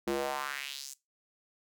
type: tone with high-pass filter sweep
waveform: square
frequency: 69 Hz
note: C#2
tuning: 7 cents flat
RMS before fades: -36 dBFS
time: 0.07-0.94 s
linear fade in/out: 5 ms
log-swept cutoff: 290 to 7500 Hz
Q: 2.5
effects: noise-tail reverb RT60 0.2 s tail -19 dB re dry